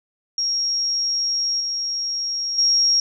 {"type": "tone with level steps", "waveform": "sine", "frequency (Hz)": 5588, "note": "F8", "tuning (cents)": 0, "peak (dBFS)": [-19, -22, -14], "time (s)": [0.38, 3], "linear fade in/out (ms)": 2, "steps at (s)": [1.6, 2.58], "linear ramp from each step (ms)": 5, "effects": []}